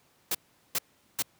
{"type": "noise bursts", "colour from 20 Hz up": "white", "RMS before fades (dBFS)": -28, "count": 3, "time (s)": [0.31, 1.224], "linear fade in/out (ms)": 5, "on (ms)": 38, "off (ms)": 400, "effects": ["pink hiss -65 dBFS RMS until 1.39 s", "high-pass 100 Hz 12 dB/octave"]}